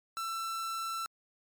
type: tone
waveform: 45% pulse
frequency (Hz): 1337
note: E6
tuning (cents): +24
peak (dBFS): -34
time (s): 0.17-1.06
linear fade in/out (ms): 0
effects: MP3 96 kbps